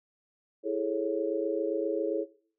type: chord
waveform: sine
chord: A major seventh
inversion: second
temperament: just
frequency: 330 / 412.5 / 440 / 550 Hz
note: E4 / G#4 / A4 / C#5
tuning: +2 / -12 / 0 / -14 cents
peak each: -33 dBFS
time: 0.63-2.26 s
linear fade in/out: 50 ms
effects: noise-tail reverb RT60 0.5 s tail -19 dB re dry